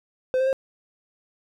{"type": "tone with pitch steps", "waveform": "triangle", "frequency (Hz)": [514, 525, 534], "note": ["C5", "C5", "C5"], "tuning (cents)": [-31, 6, 35], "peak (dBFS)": -17, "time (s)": [0.34, 0.529], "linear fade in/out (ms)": 0, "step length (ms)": 63, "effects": []}